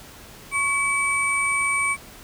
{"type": "tone cluster", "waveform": "sine", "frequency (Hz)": [1102, 2291, 8690], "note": ["C#6", "D7", "C#9"], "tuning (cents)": [-11, -44, -35], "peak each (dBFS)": [-26, -21, -29], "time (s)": [0.51, 1.97], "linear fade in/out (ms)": 50, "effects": ["pink hiss -44 dBFS RMS until 2.23 s"]}